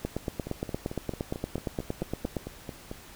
two click trains, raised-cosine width 2 ms, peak -16 / -22 dBFS, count 21 / 12, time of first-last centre 0.05-2.367 / 0.47-2.914 s, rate 8.63 / 4.5 Hz, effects pink hiss -49 dBFS RMS until 3.15 s

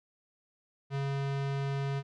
square tone, 138.5 Hz, C#3, 1 cent flat, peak -31 dBFS, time 0.9-2.03 s, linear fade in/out 50 ms, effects low-pass 4000 Hz 12 dB/octave

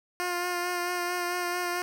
10% pulse tone with vibrato, 354.1 Hz, F4, 24 cents sharp, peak -20 dBFS, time 0.2-1.82 s, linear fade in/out 0 ms, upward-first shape sine, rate 4.5 Hz, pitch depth 19 cents each way, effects none

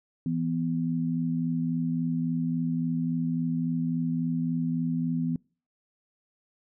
sine tone pair together, 165.6 / 249.2 Hz, E3 / B3, +8 / +16 cents, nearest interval perfect fifth, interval 708 cents, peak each -28 dBFS, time 0.26-5.36 s, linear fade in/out 2 ms, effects noise-tail reverb RT60 0.4 s tail -26 dB re dry

